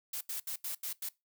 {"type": "noise bursts at uneven times", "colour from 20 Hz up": "blue", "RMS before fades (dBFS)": -38, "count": 6, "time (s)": [[0.13, 0.21], [0.29, 0.4], [0.47, 0.56], [0.64, 0.75], [0.83, 0.93], [1.02, 1.09]], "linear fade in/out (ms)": 5, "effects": ["noise-tail reverb RT60 0.2 s tail -21 dB re dry"]}